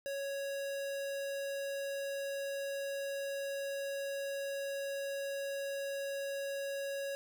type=tone; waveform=square; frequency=554.4 Hz; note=C#5; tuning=in tune; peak=-37 dBFS; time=0.06-7.15 s; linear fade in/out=0 ms; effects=none